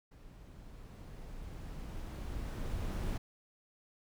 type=noise with level ramp; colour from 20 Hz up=brown; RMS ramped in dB=-54 to -35 dBFS; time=0.11-3.18 s; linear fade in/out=10 ms; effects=none